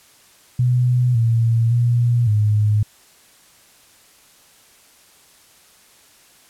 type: tone with pitch steps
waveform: sine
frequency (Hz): 124.1 / 115.1 / 119.8 / 105.7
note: B2 / A#2 / A#2 / G#2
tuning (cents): +9 / -22 / +48 / +31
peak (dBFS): -13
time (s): 0.59-2.83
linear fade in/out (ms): 5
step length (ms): 560
effects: white hiss -51 dBFS RMS until 6.49 s + low-pass 12000 Hz 12 dB/octave